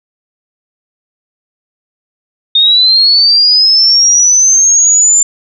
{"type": "linear sweep", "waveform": "sine", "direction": "up", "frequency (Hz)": [3656, 7200], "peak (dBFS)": -4, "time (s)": [2.55, 5.23], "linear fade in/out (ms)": 5, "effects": []}